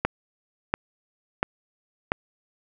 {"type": "click train", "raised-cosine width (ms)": 0.5, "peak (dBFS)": -6, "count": 4, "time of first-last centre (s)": [0.05, 2.119], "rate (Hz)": 1.45, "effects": []}